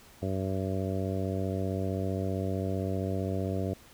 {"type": "harmonic tone", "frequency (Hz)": 95.4, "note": "G2", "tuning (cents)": -47, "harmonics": [1, 2, 3, 4, 5, 6, 7], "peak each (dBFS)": [-32, -35, -37, -38, -39, -40, -40], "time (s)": [0.22, 3.74], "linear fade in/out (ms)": 5, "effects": ["pink hiss -55 dBFS RMS until 3.93 s"]}